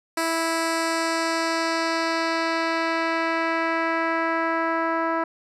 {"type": "tone with low-pass filter sweep", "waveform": "10% pulse", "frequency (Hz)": 328.4, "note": "E4", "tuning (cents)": -6, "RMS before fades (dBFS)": -24, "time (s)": [0.17, 5.24], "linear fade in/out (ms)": 5, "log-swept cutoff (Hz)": [11000, 1300], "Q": 1.2, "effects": []}